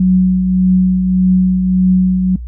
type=tone with tremolo; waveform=sine; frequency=185 Hz; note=F#3; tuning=in tune; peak=-6 dBFS; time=0-2.36 s; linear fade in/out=5 ms; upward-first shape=triangle; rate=1.7 Hz; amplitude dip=45%; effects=noise-tail reverb RT60 0.1 s tail -24 dB re dry + added 60 Hz sine -23 dBFS peak until 2.47 s